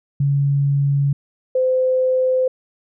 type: tone pair in turn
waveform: sine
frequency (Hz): 140.7 / 514.3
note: C#3 / C5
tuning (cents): +26 / -30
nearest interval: octave + minor seventh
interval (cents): 2244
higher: second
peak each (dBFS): -14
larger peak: neither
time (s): 0.2-1.13 / 1.55-2.48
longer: neither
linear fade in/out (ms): 5
effects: none